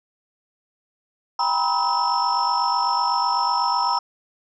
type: tone cluster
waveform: sine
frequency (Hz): 794 / 956 / 1004 / 1283 / 5340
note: G5 / A#5 / B5 / E6 / E8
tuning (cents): +22 / +43 / +28 / -47 / +22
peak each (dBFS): -25 / -21 / -25 / -25 / -27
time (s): 1.39-3.99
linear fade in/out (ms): 5
effects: tanh soft clip ceiling -11 dBFS